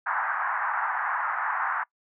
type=band-pass noise; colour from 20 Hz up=white; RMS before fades=-28 dBFS; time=0.06-1.84 s; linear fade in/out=10 ms; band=790 to 1700 Hz; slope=48 dB/octave; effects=noise-tail reverb RT60 0.1 s tail -24 dB re dry